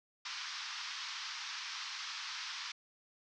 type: band-pass noise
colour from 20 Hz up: white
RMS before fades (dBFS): -43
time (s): 0.25-2.72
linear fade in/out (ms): 5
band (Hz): 940 to 5700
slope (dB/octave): 48
effects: none